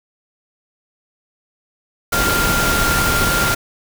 sine tone in noise, 1394 Hz, F6, 4 cents flat, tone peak -18 dBFS, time 2.12-3.55 s, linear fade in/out 10 ms, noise pink, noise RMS -18 dBFS, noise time 2.12-3.55 s, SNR -3 dB, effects none

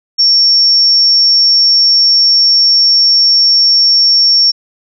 sine tone, 5480 Hz, F8, 34 cents flat, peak -5 dBFS, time 0.18-4.52 s, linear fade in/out 20 ms, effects none

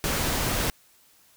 pink noise, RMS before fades -26 dBFS, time 0.04-0.7 s, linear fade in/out 0 ms, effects white hiss -59 dBFS RMS until 1.36 s

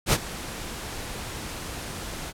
pink noise with ADSR envelope, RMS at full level -18 dBFS, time 0.06-2.33 s, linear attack 68 ms, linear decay 43 ms, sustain -17 dB, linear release 41 ms, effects low-pass 12000 Hz 12 dB/octave

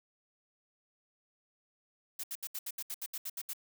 blue noise bursts, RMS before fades -39 dBFS, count 12, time 2.19-3.534 s, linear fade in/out 5 ms, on 46 ms, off 72 ms, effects none

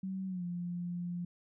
sine tone with pitch glide, 190 to 175.24 Hz, F#3 to F3, +46 to +6 cents, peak -35 dBFS, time 0.03-1.25 s, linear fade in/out 5 ms, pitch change -140 cents, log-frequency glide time 0.27-0.44 s, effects none

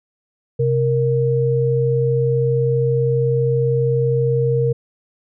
sine tone pair together, 130.82 / 466.2 Hz, C3 / A#4, 0 / 0 cents, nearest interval octave + minor seventh, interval 2200 cents, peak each -17 dBFS, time 0.59-4.73 s, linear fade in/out 10 ms, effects none

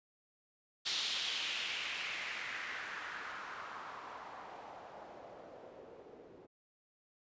blue noise with low-pass filter sweep, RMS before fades -43 dBFS, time 0.85-6.47 s, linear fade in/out 20 ms, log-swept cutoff 4000 to 380 Hz, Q 2.5, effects resampled to 16000 Hz

